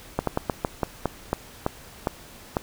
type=slowing click train; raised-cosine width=1 ms; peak=-8 dBFS; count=11; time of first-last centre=0.19-2.569 s; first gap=83 ms; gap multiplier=1.22; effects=pink hiss -46 dBFS RMS until 2.62 s